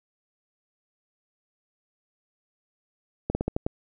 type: slowing click train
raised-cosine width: 2 ms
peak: -12 dBFS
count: 6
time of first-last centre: 3.3-3.665 s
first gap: 50 ms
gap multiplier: 1.19
effects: none